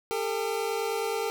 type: tone cluster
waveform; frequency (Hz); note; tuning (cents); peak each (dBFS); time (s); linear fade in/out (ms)
square; 404 / 453.4 / 802 / 892; G#4 / A#4 / G5 / A5; -48 / -48 / +39 / +23; -34 / -31 / -36 / -39; 0.11-1.3; 0
effects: none